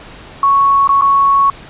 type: tone with dropouts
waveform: sine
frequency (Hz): 1108.7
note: C#6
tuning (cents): 0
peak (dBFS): -7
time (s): 0.43-1.5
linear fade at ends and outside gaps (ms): 2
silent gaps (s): 0.874-0.891 / 1.012-1.02
effects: pink hiss -35 dBFS RMS until 1.69 s + resampled to 8000 Hz